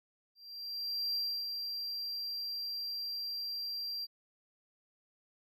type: tone with ADSR envelope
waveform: triangle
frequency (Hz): 4732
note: D8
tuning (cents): +12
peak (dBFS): -30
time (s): 0.35-4.07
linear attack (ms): 800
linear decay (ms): 300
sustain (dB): -5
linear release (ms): 32
effects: none